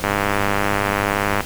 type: click train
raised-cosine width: 0.5 ms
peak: -3 dBFS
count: 139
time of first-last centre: 0.04-1.406 s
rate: 101 Hz
effects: pink hiss -31 dBFS RMS until 1.45 s